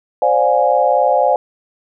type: chord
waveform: sine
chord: D half-diminished seventh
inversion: third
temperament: equal with one note detuned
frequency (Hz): 523.3 / 587.3 / 711.9 / 830.6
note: C5 / D5 / F5 / Ab5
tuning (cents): 0 / 0 / +33 / 0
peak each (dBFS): -16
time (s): 0.22-1.36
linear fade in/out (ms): 2
effects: none